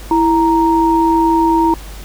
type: tone pair together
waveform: sine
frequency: 329.6 / 932.3 Hz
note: E4 / A#5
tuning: 0 / 0 cents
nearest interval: octave + tritone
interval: 1800 cents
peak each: -12 dBFS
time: 0.11-1.74 s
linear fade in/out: 2 ms
effects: added 50 Hz sine -29 dBFS peak until 2.04 s + pink hiss -36 dBFS RMS until 2.04 s